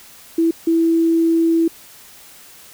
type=tone bursts at uneven times; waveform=sine; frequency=330 Hz; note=E4; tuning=2 cents sharp; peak=-12 dBFS; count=2; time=0.38-0.51 / 0.67-1.68 s; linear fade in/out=5 ms; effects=white hiss -43 dBFS RMS until 2.73 s